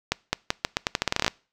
accelerating click train, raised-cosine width 0.2 ms, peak -4 dBFS, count 16, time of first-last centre 0.12-1.28 s, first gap 210 ms, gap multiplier 0.83, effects noise-tail reverb RT60 0.4 s tail -25 dB re dry

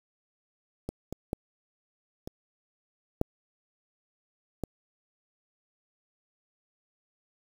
clicks, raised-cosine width 2 ms, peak -20 / -22 / -16 / -24 / -11 / -18 dBFS, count 6, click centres 0.89 / 1.126 / 1.331 / 2.275 / 3.214 / 4.637 s, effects 7-bit

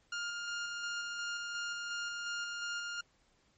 sawtooth tone with tremolo, 1409 Hz, F6, 15 cents sharp, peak -32 dBFS, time 0.12-3.01 s, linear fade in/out 5 ms, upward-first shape square, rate 2.8 Hz, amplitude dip 25%, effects pink hiss -71 dBFS RMS until 3.57 s + MP3 32 kbps

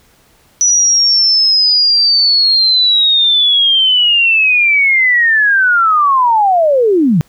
sine linear sweep, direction down, 5920 to 139.3 Hz, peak -7 dBFS, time 0.61-7.21 s, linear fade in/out 0 ms, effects pink hiss -50 dBFS RMS until 7.28 s

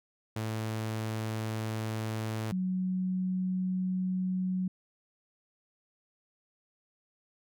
sawtooth / sine tone pair in turn, 110 / 185 Hz, A2 / F#3, 0 / 0 cents, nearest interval major sixth, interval 900 cents, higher second, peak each -28 dBFS, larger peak neither, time 0.36-2.52 / 2.52-4.68 s, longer neither, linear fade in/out 5 ms, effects none

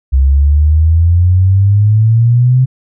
sine exponential sweep, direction up, 65.41 to 130.81 Hz, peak -5 dBFS, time 0.12-2.66 s, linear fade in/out 20 ms, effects none

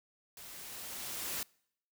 white noise with level ramp, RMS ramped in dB -50 to -37 dBFS, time 0.37-1.43 s, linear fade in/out 2 ms, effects noise-tail reverb RT60 0.7 s tail -26 dB re dry

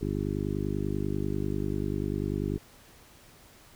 harmonic tone, 50.2 Hz, G1, 42 cents sharp, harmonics 1 / 2 / 3 / 4 / 5 / 6 / 7 / 8, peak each -36 / -35 / -35 / -36 / -38 / -36 / -36 / -38 dBFS, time 0.01-2.58 s, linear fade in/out 5 ms, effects pink hiss -55 dBFS RMS until 3.75 s

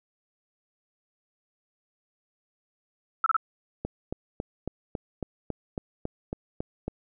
sine tone bursts, 1318.5 Hz, E6, in tune, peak -19 dBFS, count 3, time 3.24-3.366 s, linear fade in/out 2 ms, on 22 ms, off 30 ms
click train, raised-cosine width 2 ms, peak -17 dBFS, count 12, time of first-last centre 3.85-6.88 s, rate 3.63 Hz
effects none

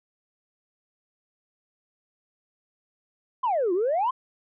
sine exponential two-way sweep, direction down then up, 1075 to 339.2 to 1075 Hz, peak -20 dBFS, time 3.43-4.11 s, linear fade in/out 10 ms, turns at 3.73 s, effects tanh soft clip ceiling -18 dBFS

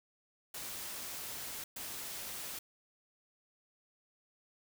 white noise bursts at uneven times, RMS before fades -43 dBFS, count 2, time 0.54-1.64 / 1.76-2.59 s, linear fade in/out 5 ms, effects none

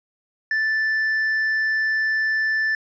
triangle tone, 1760 Hz, A6, in tune, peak -17 dBFS, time 0.51-2.75 s, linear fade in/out 2 ms, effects resampled to 16000 Hz

